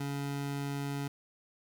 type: tone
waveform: 25% pulse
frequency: 141 Hz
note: C#3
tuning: 30 cents sharp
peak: -30 dBFS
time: 0-1.08 s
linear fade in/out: 5 ms
effects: 11-bit